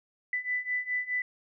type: beating tone pair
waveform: sine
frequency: 1989 / 1993.8 Hz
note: B6 / B6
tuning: +12 / +16 cents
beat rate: 4.8 Hz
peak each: -33 / -31 dBFS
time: 0.33-1.22 s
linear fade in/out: 2 ms
effects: none